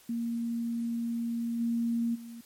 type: tone with level steps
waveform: sine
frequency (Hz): 233.1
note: A#3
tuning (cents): 0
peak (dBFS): -29 / -26 / -41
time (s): 0.09-2.41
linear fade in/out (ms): 5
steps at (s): 1.59 / 2.14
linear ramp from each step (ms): 20
effects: white hiss -58 dBFS RMS until 2.45 s + MP3 64 kbps